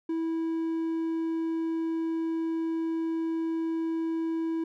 triangle tone, 326.8 Hz, E4, 15 cents flat, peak -25 dBFS, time 0.09-4.64 s, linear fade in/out 5 ms, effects none

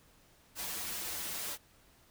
white noise with comb filter, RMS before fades -39 dBFS, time 0.55-1.58 s, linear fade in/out 50 ms, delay 7.6 ms, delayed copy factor -0.9, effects pink hiss -64 dBFS RMS until 2.1 s

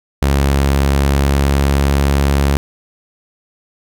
sawtooth tone with pitch glide, 69.3 to 69.98 Hz, C#2 to C#2, 0 to +17 cents, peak -7 dBFS, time 0.22-2.57 s, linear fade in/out 0 ms, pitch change +17 cents, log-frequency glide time 0.86-2.07 s, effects none

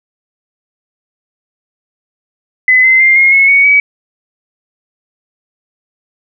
sine tone with pitch steps, 2021 / 2061 / 2102 / 2144 / 2186 / 2230 / 2274 Hz, B6 / C7 / C7 / C7 / C#7 / C#7 / C#7, +39 / -27 / +7 / +42 / -25 / +10 / +44 cents, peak -4 dBFS, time 2.68-3.8 s, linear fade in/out 2 ms, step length 160 ms, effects none

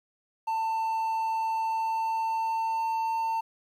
triangle tone with pitch glide, 893 to 901.3 Hz, A5 to A5, +25 to +41 cents, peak -24 dBFS, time 0.47-3.41 s, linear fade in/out 10 ms, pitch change +16 cents, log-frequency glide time 1.59-3.26 s, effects 10-bit

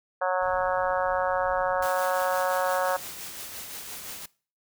harmonic tone, 183.8 Hz, F#3, 11 cents flat, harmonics 3 / 4 / 5 / 6 / 7 / 8 / 9, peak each -27 / -29 / -31 / -33 / -34 / -35 / -36 dBFS, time 0.21-2.97 s, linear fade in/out 10 ms
brown noise, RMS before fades -47 dBFS, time 0.41-1.86 s, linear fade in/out 10 ms
white noise with tremolo, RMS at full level -37 dBFS, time 1.82-4.26 s, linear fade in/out 5 ms, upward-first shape triangle, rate 5.8 Hz, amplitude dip 40%
effects noise-tail reverb RT60 0.4 s tail -22 dB re dry

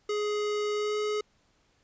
square tone with pitch glide, 418.2 to 421.8 Hz, G#4 to G#4, +12 to +27 cents, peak -28 dBFS, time 0.09-1.21 s, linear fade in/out 5 ms, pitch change +15 cents, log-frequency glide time 0.74-0.96 s, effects pink hiss -68 dBFS RMS until 1.83 s + resampled to 16000 Hz

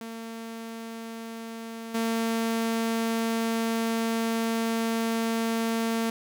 sawtooth tone with level steps, 227.2 Hz, A#3, 44 cents flat, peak -32 / -21 dBFS, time 0.01-6.1 s, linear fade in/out 2 ms, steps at 1.94 s, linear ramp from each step 10 ms, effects none

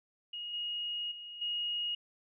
sine tone with level steps, 2876 Hz, F#7, 50 cents flat, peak -38 / -34 / -43 / -32 dBFS, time 0.33-1.95 s, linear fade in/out 5 ms, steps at 0.53 / 1.11 / 1.41 s, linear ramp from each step 10 ms, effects none

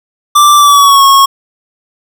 square tone with pitch glide, 1174.7 to 1096 Hz, D6 to C#6, 0 to -20 cents, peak -3 dBFS, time 0.35-1.26 s, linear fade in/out 10 ms, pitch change -120 cents, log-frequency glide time 0.56-1.04 s, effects none

